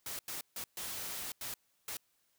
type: noise bursts at uneven times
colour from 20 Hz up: white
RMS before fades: -41 dBFS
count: 6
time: 0.06-0.19 / 0.28-0.41 / 0.56-0.64 / 0.77-1.32 / 1.41-1.54 / 1.88-1.97 s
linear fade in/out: 2 ms
effects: white hiss -75 dBFS RMS until 2.38 s